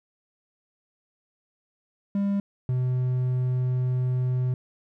triangle tone pair in turn, 200 / 126.72 Hz, G3 / B2, +35 / +45 cents, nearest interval minor sixth, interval 790 cents, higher first, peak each -20 dBFS, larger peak neither, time 2.15-2.4 / 2.69-4.54 s, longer second, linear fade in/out 2 ms, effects none

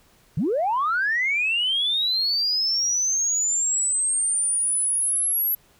sine linear sweep, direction up, 123.47 to 11710 Hz, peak -19 dBFS, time 0.37-5.55 s, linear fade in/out 5 ms, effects tanh soft clip ceiling -15 dBFS + pink hiss -58 dBFS RMS until 5.79 s

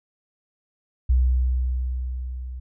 sine tone with level ramp, 63 Hz, B1, 35 cents sharp, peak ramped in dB -14 to -31 dBFS, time 1.09-2.6 s, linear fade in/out 10 ms, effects none

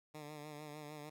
10% pulse tone with vibrato, 149.9 Hz, D3, 36 cents sharp, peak -39 dBFS, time 0.14-1.1 s, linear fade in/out 10 ms, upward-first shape sine, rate 6.6 Hz, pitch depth 43 cents each way, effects none

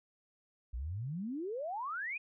sine exponential sweep, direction up, 54.6 to 2545 Hz, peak -36 dBFS, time 0.73-2.18 s, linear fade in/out 10 ms, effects none

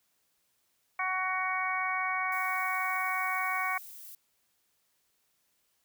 harmonic tone, 372.9 Hz, F#4, 14 cents sharp, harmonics 2 / 3 / 4 / 5 / 6, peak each -36 / -33 / -38 / -38 / -33 dBFS, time 0.99-3.78 s, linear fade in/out 5 ms
violet noise, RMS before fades -47 dBFS, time 2.32-4.15 s, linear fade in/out 2 ms
effects white hiss -74 dBFS RMS until 5.84 s

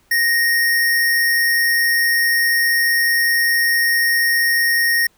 sine tone with sample-and-hold, 1864.7 Hz, A#6, in tune, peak -13 dBFS, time 0.11-5.07 s, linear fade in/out 5 ms, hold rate 7350 Hz, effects pink hiss -58 dBFS RMS until 5.17 s

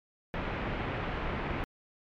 pink low-pass noise, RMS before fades -34 dBFS, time 0.34-1.64 s, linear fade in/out 0 ms, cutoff 2600 Hz, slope 24 dB/octave, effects MP3 96 kbps

